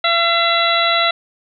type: harmonic tone with a mistuned harmonic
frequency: 678 Hz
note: E5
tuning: 49 cents sharp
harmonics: 1 / 2 / 3 / 4 / 5 / 6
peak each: -19 / -18 / -20 / -24 / -23 / -19 dBFS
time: 0.04-1.11 s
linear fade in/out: 5 ms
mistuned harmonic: 6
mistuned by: -61 cents
effects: none